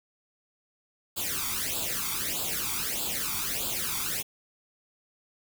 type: noise with flanger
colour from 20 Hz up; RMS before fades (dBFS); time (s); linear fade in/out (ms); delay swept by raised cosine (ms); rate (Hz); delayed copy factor
white; -31; 1.16-4.23; 20; 0.25 to 0.88; 1.6; +0.8
effects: none